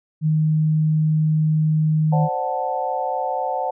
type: tone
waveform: sine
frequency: 155.56 Hz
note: D#3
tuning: in tune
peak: -15 dBFS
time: 0.21-2.29 s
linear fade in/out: 50 ms
type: chord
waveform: sine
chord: D dominant seventh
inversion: third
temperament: equal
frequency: 523.3 / 587.3 / 740 / 880 Hz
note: C5 / D5 / F#5 / A5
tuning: 0 / 0 / 0 / 0 cents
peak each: -27 / -30 / -24 / -26 dBFS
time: 2.12-3.71 s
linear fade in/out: 10 ms
effects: none